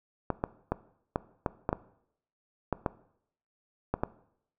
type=clicks; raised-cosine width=1 ms; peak=-13 dBFS; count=11; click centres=0.303 / 0.439 / 0.72 / 1.159 / 1.462 / 1.691 / 1.729 / 2.727 / 2.862 / 3.94 / 4.035 s; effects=noise-tail reverb RT60 0.7 s tail -18 dB re dry